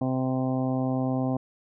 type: harmonic tone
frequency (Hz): 129.9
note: C3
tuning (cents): -12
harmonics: 1 / 2 / 3 / 4 / 5 / 6 / 7 / 8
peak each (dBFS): -29 / -26 / -41 / -35 / -35 / -36 / -46 / -43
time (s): 0.01-1.37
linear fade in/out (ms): 5
effects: none